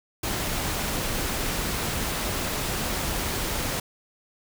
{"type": "noise", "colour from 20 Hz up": "pink", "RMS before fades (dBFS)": -28, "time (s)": [0.23, 3.8], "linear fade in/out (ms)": 5, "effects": []}